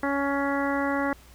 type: harmonic tone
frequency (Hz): 279.5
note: C#4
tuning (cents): +14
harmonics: 1 / 2 / 3 / 4 / 5 / 6 / 7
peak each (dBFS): -27 / -30 / -32 / -33 / -34 / -35 / -35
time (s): 0.03-1.13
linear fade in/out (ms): 2
effects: added 60 Hz sine -50 dBFS peak until 1.34 s + pink hiss -54 dBFS RMS until 1.34 s